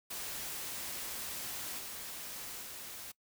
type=noise with level steps; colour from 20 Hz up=white; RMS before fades=-41 / -44 / -46 dBFS; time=0.1-3.12 s; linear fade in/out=10 ms; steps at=1.78 / 2.61 s; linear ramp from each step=20 ms; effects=noise-tail reverb RT60 0.1 s tail -22 dB re dry